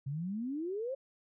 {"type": "exponential sweep", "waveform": "sine", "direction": "up", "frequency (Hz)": [131.2, 555], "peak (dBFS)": -34, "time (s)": [0.06, 0.95], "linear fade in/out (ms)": 10, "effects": []}